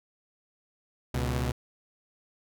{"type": "tone pair together", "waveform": "sawtooth", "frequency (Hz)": [69.3, 122.94], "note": ["C#2", "B2"], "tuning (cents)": [0, -7], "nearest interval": "minor seventh", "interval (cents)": 993, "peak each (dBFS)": -26, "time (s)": [1.14, 1.52], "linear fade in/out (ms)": 5, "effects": []}